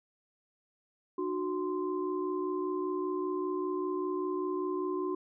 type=tone cluster; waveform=sine; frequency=303.6 / 368.7 / 1041 Hz; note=D#4 / F#4 / C6; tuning=-42 / -6 / -9 cents; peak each=-36 / -32 / -39 dBFS; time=1.18-5.15 s; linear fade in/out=5 ms; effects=none